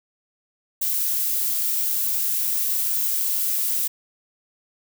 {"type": "noise", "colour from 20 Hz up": "violet", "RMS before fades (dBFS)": -23, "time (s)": [0.81, 3.88], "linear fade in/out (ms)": 10, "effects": []}